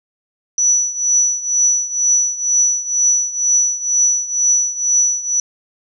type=tone with tremolo; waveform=sine; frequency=5920 Hz; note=F#8; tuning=in tune; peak=-9 dBFS; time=0.58-5.4 s; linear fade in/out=2 ms; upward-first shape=triangle; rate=2.1 Hz; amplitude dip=85%; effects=none